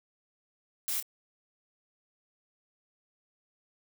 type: noise with echo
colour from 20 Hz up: blue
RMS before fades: -32 dBFS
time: 0.88-1 s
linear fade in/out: 0 ms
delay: 26 ms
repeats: 1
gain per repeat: -10 dB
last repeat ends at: 1.026 s
effects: none